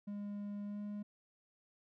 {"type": "tone with pitch glide", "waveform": "triangle", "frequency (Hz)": [204.3, 206.6], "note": ["G#3", "G#3"], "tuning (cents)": [-28, -9], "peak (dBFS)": -38, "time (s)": [0.07, 1.03], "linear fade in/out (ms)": 10, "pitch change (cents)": 19, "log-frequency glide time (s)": [0.64, 0.8], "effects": []}